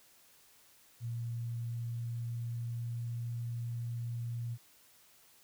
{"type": "tone with pitch glide", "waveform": "sine", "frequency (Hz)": [117.3, 118.18], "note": ["A#2", "A#2"], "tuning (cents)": [11, 24], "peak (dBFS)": -35, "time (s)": [1, 4.58], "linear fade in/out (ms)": 50, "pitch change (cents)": 13, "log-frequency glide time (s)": [1.23, 3.49], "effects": ["white hiss -63 dBFS RMS until 5.43 s"]}